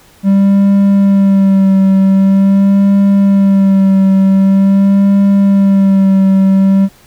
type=tone with vibrato; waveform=triangle; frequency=195.5 Hz; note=G3; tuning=4 cents flat; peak=-3 dBFS; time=0.23-6.89 s; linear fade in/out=50 ms; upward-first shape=sine; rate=0.45 Hz; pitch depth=27 cents each way; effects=pink hiss -44 dBFS RMS until 7.06 s